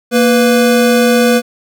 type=tone pair together; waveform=square; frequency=233.1 / 493.9 Hz; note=A#3 / B4; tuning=0 / 0 cents; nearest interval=octave + minor second; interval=1300 cents; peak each=-11 dBFS; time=0.11-1.42 s; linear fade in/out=50 ms; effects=none